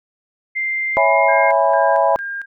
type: tone with pitch glide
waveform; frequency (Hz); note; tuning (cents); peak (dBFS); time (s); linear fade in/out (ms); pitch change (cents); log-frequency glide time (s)
sine; 2093 to 2130; C7 to C7; 0 to +30; -18; 0.55-1.52; 20; +30; 0.91-1.08
type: chord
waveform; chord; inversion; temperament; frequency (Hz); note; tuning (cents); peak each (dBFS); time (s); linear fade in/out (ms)
sine; C# minor seventh; none; equal; 554.4 / 659.3 / 830.6 / 987.8; C#5 / E5 / G#5 / B5; 0 / 0 / 0 / 0; -18 / -16 / -18 / -18; 0.97-2.16; 0
type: tone with tremolo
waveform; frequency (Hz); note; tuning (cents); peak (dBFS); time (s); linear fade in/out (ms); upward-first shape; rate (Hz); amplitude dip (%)
sine; 1607; G6; +43; -23; 1.28-2.46; 10; square; 2.2; 75
effects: none